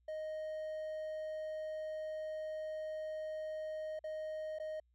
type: tone with dropouts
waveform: triangle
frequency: 622.3 Hz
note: D#5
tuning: in tune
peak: -37 dBFS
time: 0.08-4.8 s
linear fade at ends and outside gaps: 5 ms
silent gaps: 3.992-4.04 / 4.587-4.598 s
effects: added 60 Hz sine -70 dBFS peak until 4.94 s